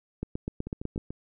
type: two click trains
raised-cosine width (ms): 3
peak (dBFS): -18 / -23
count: 7 / 4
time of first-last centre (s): 0.23-0.978 / 0.67-1.105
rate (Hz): 8.02 / 6.89
effects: none